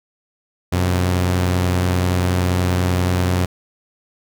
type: tone pair together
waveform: sawtooth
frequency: 90.4 / 128.25 Hz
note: F#2 / C3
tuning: -40 / -34 cents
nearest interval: tritone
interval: 606 cents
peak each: -12 / -22 dBFS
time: 0.72-3.46 s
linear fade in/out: 10 ms
effects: none